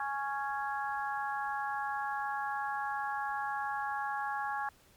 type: harmonic tone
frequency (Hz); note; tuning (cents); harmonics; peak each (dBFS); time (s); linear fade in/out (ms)
277.2; C#4; 0; 3 / 4 / 5 / 6; -35 / -39 / -42 / -39; 0-4.69; 2
effects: pink hiss -63 dBFS RMS until 4.96 s + MP3 96 kbps